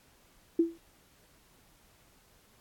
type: tone with exponential decay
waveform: sine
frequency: 333.5 Hz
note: E4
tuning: 20 cents sharp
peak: -18 dBFS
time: 0.59-0.78 s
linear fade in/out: 5 ms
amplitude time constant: 41 ms
effects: pink hiss -63 dBFS RMS until 2.6 s + AAC 64 kbps